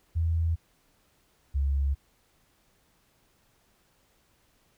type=tone pair in turn; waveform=sine; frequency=82.41 / 69.3 Hz; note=E2 / C#2; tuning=0 / 0 cents; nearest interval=minor third; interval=300 cents; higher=first; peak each=-23 dBFS; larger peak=neither; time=0.15-0.56 / 1.54-1.95 s; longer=neither; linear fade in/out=20 ms; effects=pink hiss -67 dBFS RMS until 4.77 s